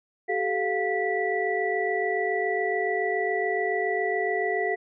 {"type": "tone cluster", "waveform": "sine", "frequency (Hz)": [383.2, 430.3, 706, 1962], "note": ["G4", "A4", "F5", "B6"], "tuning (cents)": [-39, -39, 19, -12], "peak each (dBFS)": -29, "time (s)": [0.28, 4.76], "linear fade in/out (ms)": 20, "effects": []}